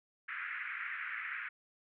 pink band-pass noise, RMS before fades -41 dBFS, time 0.28-1.49 s, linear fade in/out 10 ms, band 1400 to 2300 Hz, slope 48 dB/octave, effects none

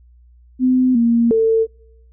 sine tone with pitch steps, 255.4 / 233.5 / 447.9 Hz, C4 / A#3 / A4, -42 / +3 / +31 cents, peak -11 dBFS, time 0.59-1.67 s, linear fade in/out 50 ms, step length 360 ms, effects noise-tail reverb RT60 0.7 s tail -24 dB re dry + added 60 Hz sine -45 dBFS peak until 2.12 s

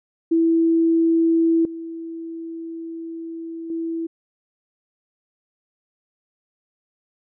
sine tone with level steps, 329.6 Hz, E4, in tune, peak -14 / -29 / -23 dBFS, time 0.31-4.07 s, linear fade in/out 10 ms, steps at 1.65 / 3.7 s, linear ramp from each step 2 ms, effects none

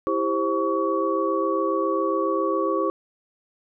sine tone cluster, 329.1 / 396.4 / 526 / 1127 Hz, E4 / G4 / C5 / C#6, -3 / +19 / +9 / +28 cents, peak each -26 dBFS, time 0.07-2.9 s, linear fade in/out 0 ms, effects none

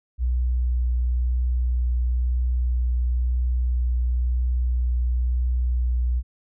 sine tone with vibrato, 61.3 Hz, B1, 12 cents flat, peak -19 dBFS, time 0.18-6.23 s, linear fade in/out 50 ms, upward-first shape triangle, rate 0.99 Hz, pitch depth 13 cents each way, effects none

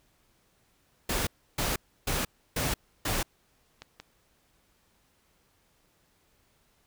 pink noise bursts, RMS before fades -29 dBFS, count 5, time 1.09-3.23 s, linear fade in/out 5 ms, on 180 ms, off 310 ms
clicks, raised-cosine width 0.2 ms, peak -25 dBFS, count 2, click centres 3.82 / 4 s
effects pink hiss -68 dBFS RMS until 6.86 s

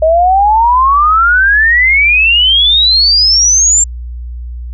sine exponential sweep, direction up, 622 to 7450 Hz, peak -5 dBFS, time 0.02-3.84 s, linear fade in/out 5 ms, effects added 60 Hz sine -20 dBFS peak until 4.73 s

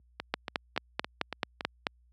two click trains, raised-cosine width 0.3 ms, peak -11 / -18 dBFS, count 8 / 6, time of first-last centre 0.34-1.868 / 0.2-1.608 s, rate 4.58 / 3.55 Hz, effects added 60 Hz sine -45 dBFS peak until 2.12 s + high-pass 150 Hz 12 dB/octave

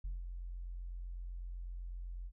sine tone with ADSR envelope, 43.96 Hz, F1, 12 cents sharp, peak -34 dBFS, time 0.04-2.32 s, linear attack 8 ms, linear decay 170 ms, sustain -6 dB, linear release 61 ms, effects tanh soft clip ceiling -35 dBFS

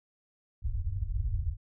white low-pass noise, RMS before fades -31 dBFS, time 0.62-1.57 s, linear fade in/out 50 ms, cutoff 100 Hz, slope 48 dB/octave, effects none

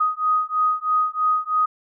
sine beating tone pair, 1248 / 1251.1 Hz, D#6 / D#6, +5 / +9 cents, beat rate 3.1 Hz, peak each -21 dBFS, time 0-1.66 s, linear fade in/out 10 ms, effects none

